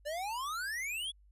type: exponential sweep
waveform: square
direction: up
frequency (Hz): 570 to 3458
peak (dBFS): -36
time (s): 0.05-1.12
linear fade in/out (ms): 20
effects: added 50 Hz sine -59 dBFS peak until 1.31 s + resampled to 32000 Hz